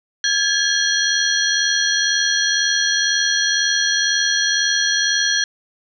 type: tone cluster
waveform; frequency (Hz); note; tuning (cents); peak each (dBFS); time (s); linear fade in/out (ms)
sine; 1623 / 1705 / 3256 / 4238 / 5810; G#6 / G#6 / G#7 / C8 / F#8; -40 / +45 / -35 / +21 / -32; -22; 0.24-5.44; 2
effects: none